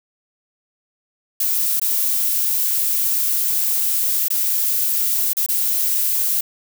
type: noise with dropouts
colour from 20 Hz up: violet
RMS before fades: -19 dBFS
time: 1.4-6.41 s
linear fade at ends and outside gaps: 5 ms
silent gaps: 1.798-1.815 / 4.283-4.302 / 5.333-5.368 / 5.463-5.487 s
effects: none